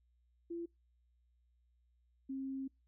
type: tone pair in turn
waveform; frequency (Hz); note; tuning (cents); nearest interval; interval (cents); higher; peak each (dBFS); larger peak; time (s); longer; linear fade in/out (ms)
sine; 340 / 268; F4 / C4; -46 / +42; major third; 412; first; -39 / -38; second; 0.5-0.66 / 2.29-2.68; second; 10
effects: noise-tail reverb RT60 0.2 s tail -26 dB re dry + added 60 Hz sine -70 dBFS peak until 2.87 s